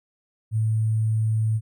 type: tone with sample-and-hold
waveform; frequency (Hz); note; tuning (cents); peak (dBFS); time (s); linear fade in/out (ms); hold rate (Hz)
sine; 110; A2; 0; -19; 0.51-1.61; 50; 8820
effects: none

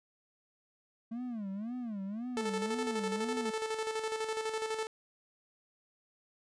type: tone with vibrato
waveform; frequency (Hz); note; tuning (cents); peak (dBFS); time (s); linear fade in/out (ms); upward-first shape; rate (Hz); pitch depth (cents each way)
triangle; 220; A3; 0; -34; 1.11-3.51; 10; sine; 1.9; 230
type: tone with tremolo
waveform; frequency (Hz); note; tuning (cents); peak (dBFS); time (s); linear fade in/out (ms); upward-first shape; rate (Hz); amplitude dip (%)
sawtooth; 440; A4; 0; -28; 2.37-4.87; 0; square; 12; 50
effects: resampled to 22050 Hz

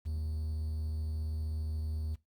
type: tone with quantisation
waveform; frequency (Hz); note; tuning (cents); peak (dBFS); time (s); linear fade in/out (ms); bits
triangle; 77.78; D#2; 0; -31; 0.05-2.16; 20; 10
effects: noise-tail reverb RT60 0.2 s tail -19 dB re dry + Opus 48 kbps

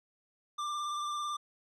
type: tone with vibrato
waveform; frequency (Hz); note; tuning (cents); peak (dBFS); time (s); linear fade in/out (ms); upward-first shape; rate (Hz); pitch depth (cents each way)
square; 1185; D6; +15; -34; 0.58-1.37; 10; sine; 18; 21
effects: low-pass 7000 Hz 12 dB/octave

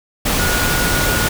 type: tone in noise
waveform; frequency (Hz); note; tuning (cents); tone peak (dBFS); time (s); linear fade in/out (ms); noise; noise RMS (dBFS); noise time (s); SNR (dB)
sine; 1446; F#6; -40; -21; 0.39-1.28; 10; pink; -17; 0.25-1.29; -7
effects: none

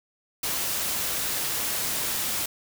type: noise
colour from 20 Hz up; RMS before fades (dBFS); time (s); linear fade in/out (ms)
white; -28; 0.43-2.46; 5
effects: none

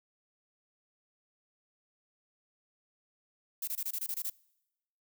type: noise bursts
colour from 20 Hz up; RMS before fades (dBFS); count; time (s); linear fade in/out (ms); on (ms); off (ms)
violet; -35; 9; 3.62-4.299; 5; 55; 23
effects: noise-tail reverb RT60 0.9 s tail -24 dB re dry

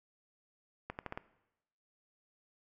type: accelerating click train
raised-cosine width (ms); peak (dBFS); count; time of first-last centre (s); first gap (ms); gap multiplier
0.5; -24; 5; 0.9-1.175; 89; 0.83
effects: noise-tail reverb RT60 0.9 s tail -18 dB re dry

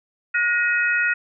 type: tone cluster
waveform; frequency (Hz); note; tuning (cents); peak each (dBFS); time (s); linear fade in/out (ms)
sine; 1444 / 1883 / 2530; F#6 / A#6 / D#7; -43 / +17 / +28; -20 / -22 / -25; 0.34-1.14; 10
effects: none

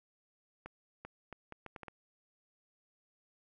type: accelerating click train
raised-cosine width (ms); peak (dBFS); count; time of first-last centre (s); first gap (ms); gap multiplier
0.5; -30; 8; 0.66-1.883; 390; 0.71
effects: none

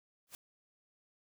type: noise with exponential growth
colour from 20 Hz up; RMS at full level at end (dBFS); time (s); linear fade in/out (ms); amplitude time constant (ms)
white; -43; 0.27-0.35; 1; 16
effects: none

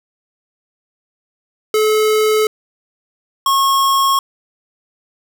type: tone pair in turn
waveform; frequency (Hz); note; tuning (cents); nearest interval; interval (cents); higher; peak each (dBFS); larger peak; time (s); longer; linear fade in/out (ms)
square; 430.9 / 1089.9; A4 / C#6; -36 / -30; octave + major third; 1606; second; -12; neither; 1.74-2.47 / 3.46-4.19; neither; 2
effects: none

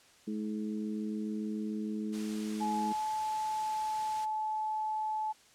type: harmonic tone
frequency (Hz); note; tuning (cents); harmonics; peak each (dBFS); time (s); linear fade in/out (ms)
106.9; A2; -49; 2 / 3 / 4; -34 / -40 / -45; 0.27-2.93; 10
type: noise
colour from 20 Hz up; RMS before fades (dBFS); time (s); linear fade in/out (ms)
white; -46; 2.12-4.26; 20
type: tone with pitch glide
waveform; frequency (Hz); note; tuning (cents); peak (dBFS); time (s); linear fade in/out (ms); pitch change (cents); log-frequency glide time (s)
sine; 849 to 864.3; G#5 to A5; +38 to -31; -31; 2.6-5.33; 20; +31; 2.76-3.08
effects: white hiss -61 dBFS RMS until 5.54 s + low-pass 8000 Hz 12 dB/octave

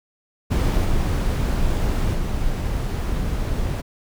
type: noise with level steps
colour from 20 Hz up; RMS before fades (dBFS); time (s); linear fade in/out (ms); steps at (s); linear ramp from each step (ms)
brown; -18 / -20 / -23; 0.5-3.82; 20; 0.84 / 2.13; 20
effects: none

